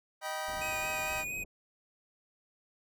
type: chord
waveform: 25% pulse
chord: Eb augmented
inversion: none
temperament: just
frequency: 622.3 / 777.8 / 972.3 Hz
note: Eb5 / G5 / B5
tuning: 0 / -14 / -27 cents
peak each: -35 / -35 / -37 dBFS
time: 0.21-1.25 s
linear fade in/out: 50 ms
type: low-pass noise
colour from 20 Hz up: pink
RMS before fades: -49 dBFS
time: 0.48-1.45 s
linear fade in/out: 2 ms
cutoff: 640 Hz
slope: 24 dB/octave
type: tone with vibrato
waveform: square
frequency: 2489 Hz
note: D#7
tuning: in tune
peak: -36 dBFS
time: 0.61-1.44 s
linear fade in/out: 10 ms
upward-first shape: sine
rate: 4.3 Hz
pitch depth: 25 cents each way
effects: none